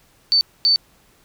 sine tone bursts at uneven times, 4537 Hz, C#8, 39 cents sharp, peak -12 dBFS, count 2, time 0.32-0.41 / 0.65-0.76 s, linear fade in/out 0 ms, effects pink hiss -56 dBFS RMS until 1.24 s

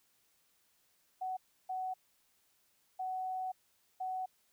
sine tone bursts at uneven times, 747 Hz, F#5, 16 cents sharp, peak -35 dBFS, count 4, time 1.21-1.37 / 1.69-1.94 / 2.99-3.52 / 4-4.26 s, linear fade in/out 10 ms, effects white hiss -73 dBFS RMS until 4.52 s

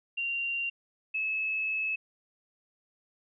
sine tone pair in turn, 2768 / 2594 Hz, F7 / E7, -16 / -28 cents, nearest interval minor second, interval 112 cents, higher first, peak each -29 / -28 dBFS, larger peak second, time 0.17-0.7 / 1.14-1.96 s, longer second, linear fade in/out 10 ms, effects none

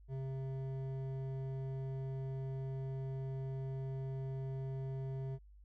sine tone with hard clipping, 133.5 Hz, C3, 35 cents sharp, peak -40 dBFS, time 0.08-5.39 s, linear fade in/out 50 ms, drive 10 dB, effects added 50 Hz sine -56 dBFS peak until 5.64 s

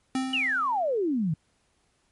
square tone with exponential decay, 261.6 Hz, C4, in tune, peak -24 dBFS, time 0.15-0.98 s, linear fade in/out 2 ms, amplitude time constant 180 ms
sine exponential sweep, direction down, 2991 to 146.83 Hz, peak -23 dBFS, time 0.33-1.34 s, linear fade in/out 5 ms
effects pink hiss -69 dBFS RMS until 2.11 s + MP3 48 kbps

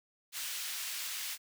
pink high-pass noise, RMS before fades -39 dBFS, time 0.32-1.38 s, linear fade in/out 50 ms, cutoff 2400 Hz, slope 12 dB/octave, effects none

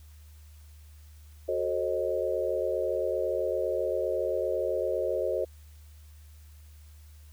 sine chord, F# diminished seventh, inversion none, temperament equal with one note detuned, 370 / 440 / 534.6 / 622.3 Hz, F#4 / A4 / C5 / Eb5, 0 / 0 / +37 / 0 cents, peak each -33 / -33 / -30 / -32 dBFS, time 1.48-5.45 s, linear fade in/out 10 ms, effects added 75 Hz sine -48 dBFS peak until 7.32 s + white hiss -62 dBFS RMS until 7.32 s

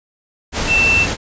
sine tone in noise, 2676 Hz, E7, 25 cents sharp, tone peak -11 dBFS, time 0.67-1.07 s, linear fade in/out 50 ms, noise pink, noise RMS -20 dBFS, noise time 0.52-1.17 s, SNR +6 dB, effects resampled to 16000 Hz

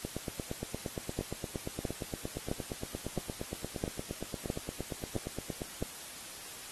two click trains, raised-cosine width 2 ms, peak -19 / -23 dBFS, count 8 / 49, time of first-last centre 1.19-5.826 / 0.05-5.618 s, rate 1.51 / 8.62 Hz, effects white hiss -46 dBFS RMS until 6.71 s + AAC 32 kbps

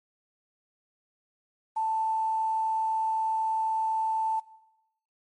sine tone with quantisation, 884 Hz, A5, 8 cents sharp, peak -25 dBFS, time 1.76-4.4 s, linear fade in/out 10 ms, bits 9, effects noise-tail reverb RT60 0.9 s tail -19 dB re dry + MP3 48 kbps

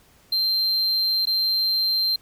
triangle tone with dropouts, 4147 Hz, C8, 16 cents flat, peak -18 dBFS, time 0.32-2.16 s, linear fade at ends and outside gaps 5 ms, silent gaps 1.255-1.27 s, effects pink hiss -56 dBFS RMS until 2.21 s

